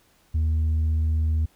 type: tone with tanh clipping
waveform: triangle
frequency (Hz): 78.9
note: D#2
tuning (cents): +25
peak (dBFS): -20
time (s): 0.34-1.46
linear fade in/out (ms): 10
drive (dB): 7
effects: pink hiss -61 dBFS RMS until 1.55 s

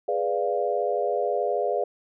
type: chord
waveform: sine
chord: G# diminished seventh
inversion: none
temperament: equal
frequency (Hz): 415.3 / 493.9 / 587.3 / 698.5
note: G#4 / B4 / D5 / F5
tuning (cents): 0 / 0 / 0 / 0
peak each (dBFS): -28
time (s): 0.08-1.84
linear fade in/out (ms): 5
effects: none

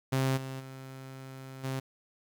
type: tone with level steps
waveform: sawtooth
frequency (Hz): 132.7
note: C3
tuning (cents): +25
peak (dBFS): -22 / -33 / -39 / -28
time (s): 0.12-1.8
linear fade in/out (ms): 10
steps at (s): 0.36 / 0.59 / 1.63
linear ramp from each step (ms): 20
effects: 10-bit

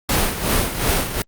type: noise with tremolo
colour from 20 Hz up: pink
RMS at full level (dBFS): -17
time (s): 0.09-1.22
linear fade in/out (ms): 2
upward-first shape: sine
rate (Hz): 2.7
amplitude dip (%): 65
effects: Opus 48 kbps

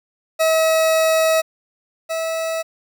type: tone pair in turn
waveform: 40% pulse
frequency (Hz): 642 / 649.8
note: E5 / E5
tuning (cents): -46 / -25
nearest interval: unison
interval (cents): 21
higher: second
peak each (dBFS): -13 / -20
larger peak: first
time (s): 0.39-1.42 / 2.09-2.63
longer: first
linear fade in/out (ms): 20
effects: 9-bit

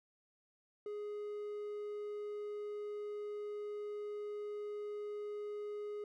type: tone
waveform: triangle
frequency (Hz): 416.2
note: G#4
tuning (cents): +4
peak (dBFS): -38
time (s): 0.86-6.04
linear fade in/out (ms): 2
effects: none

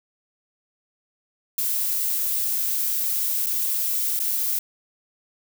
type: noise with dropouts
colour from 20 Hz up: violet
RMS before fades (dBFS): -24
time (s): 1.58-4.59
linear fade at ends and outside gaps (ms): 2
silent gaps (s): 3.462-3.467 / 4.192-4.2
effects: none

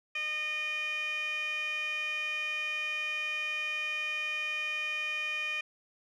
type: tone with band-pass filter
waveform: 15% pulse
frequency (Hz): 612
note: D#5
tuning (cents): -29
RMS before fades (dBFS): -34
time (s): 0.15-5.61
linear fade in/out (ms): 5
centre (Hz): 2600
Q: 5.8
effects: none

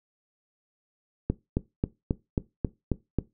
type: click train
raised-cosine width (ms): 3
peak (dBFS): -11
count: 8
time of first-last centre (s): 1.3-3.187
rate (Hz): 3.71
effects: noise-tail reverb RT60 0.2 s tail -18 dB re dry

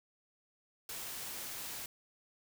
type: noise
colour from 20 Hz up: white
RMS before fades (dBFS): -43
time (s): 0.89-1.86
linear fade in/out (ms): 2
effects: none

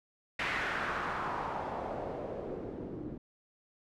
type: noise with low-pass filter sweep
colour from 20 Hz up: white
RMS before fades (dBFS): -37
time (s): 0.39-3.18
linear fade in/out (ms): 5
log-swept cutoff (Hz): 2100 to 280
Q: 2.3
effects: none

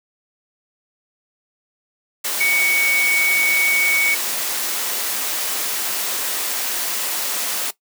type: tone in noise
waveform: sine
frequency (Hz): 2237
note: C#7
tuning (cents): +15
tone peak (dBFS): -15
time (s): 2.4-4.15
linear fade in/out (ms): 10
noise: white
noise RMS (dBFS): -23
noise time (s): 2.24-7.71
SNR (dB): +5
effects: noise-tail reverb RT60 0.1 s tail -17 dB re dry + high-pass 300 Hz 12 dB/octave

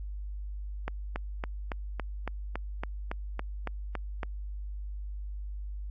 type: click train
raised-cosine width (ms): 0.5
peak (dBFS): -18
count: 13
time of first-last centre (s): 0.88-4.232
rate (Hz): 3.58
effects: added 50 Hz sine -35 dBFS peak until 5.9 s + AAC 48 kbps

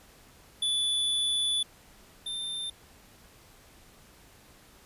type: tone pair in turn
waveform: square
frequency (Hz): 3467 / 3585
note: A7 / A7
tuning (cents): -26 / +32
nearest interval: minor second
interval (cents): 58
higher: second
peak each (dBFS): -26 / -33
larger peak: first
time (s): 0.62-1.63 / 2.26-2.7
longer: first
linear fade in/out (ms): 5
effects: pink hiss -56 dBFS RMS until 4.85 s + resampled to 32000 Hz

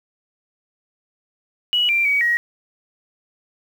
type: tone with pitch steps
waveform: sine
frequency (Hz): 2928 / 2364 / 2264 / 1895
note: F#7 / D7 / C#7 / A#6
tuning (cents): -19 / +11 / +36 / +28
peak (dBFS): -15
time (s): 1.73-2.37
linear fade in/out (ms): 0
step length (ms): 160
effects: 7-bit

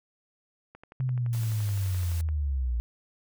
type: click train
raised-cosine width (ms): 0.5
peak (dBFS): -32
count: 19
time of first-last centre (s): 0.75-2.288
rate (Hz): 11.7
type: linear sweep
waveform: sine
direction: down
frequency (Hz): 131 to 57.1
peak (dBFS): -25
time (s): 1-2.8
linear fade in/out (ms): 0
type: noise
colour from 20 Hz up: white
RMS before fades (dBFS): -44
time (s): 1.33-2.21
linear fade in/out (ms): 0
effects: none

